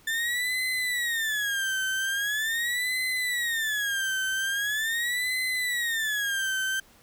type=tone with vibrato; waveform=35% pulse; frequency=1771 Hz; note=A6; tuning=11 cents sharp; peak=-24 dBFS; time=0.07-6.8 s; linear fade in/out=5 ms; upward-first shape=sine; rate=0.42 Hz; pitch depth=240 cents each way; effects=pink hiss -57 dBFS RMS until 7.02 s